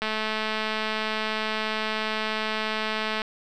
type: click train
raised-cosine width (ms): 0.3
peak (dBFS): -12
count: 695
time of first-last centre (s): 0.02-3.218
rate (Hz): 217
effects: none